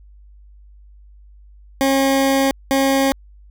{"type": "tone bursts at uneven times", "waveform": "20% pulse", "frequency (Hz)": 271, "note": "C#4", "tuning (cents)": -39, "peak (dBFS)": -9, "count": 2, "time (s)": [[1.81, 2.51], [2.71, 3.12]], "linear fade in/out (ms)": 0, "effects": ["added 50 Hz sine -42 dBFS peak until 3.5 s"]}